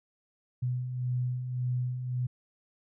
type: beating tone pair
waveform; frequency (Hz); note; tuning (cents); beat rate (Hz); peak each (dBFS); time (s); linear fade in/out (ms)
sine; 123.47 / 125.27; B2 / B2; 0 / +25; 1.8; -38 / -29; 0.62-2.27; 10
effects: none